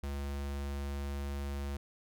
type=tone; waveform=square; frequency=70.3 Hz; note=C#2; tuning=25 cents sharp; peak=-36 dBFS; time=0.03-1.77 s; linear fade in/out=5 ms; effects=none